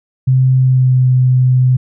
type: tone with pitch glide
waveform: sine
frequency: 130 to 127.62 Hz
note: C3 to C3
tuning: -11 to -43 cents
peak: -7 dBFS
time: 0.27-1.77 s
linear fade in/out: 10 ms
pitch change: -32 cents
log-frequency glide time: 0.56-1.09 s
effects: none